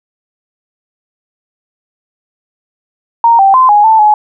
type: tone with pitch steps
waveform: sine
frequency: 929 / 781 / 1032 / 830 / 884 / 845 Hz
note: A#5 / G5 / C6 / G#5 / A5 / G#5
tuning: -6 / -7 / -24 / -1 / +8 / +30 cents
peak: -3 dBFS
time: 3.24-4.14 s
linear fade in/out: 2 ms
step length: 150 ms
effects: none